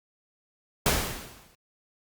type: noise with exponential decay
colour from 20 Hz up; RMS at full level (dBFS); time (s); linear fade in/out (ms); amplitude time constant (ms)
pink; -21; 0.86-1.55; 1; 150
effects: Opus 48 kbps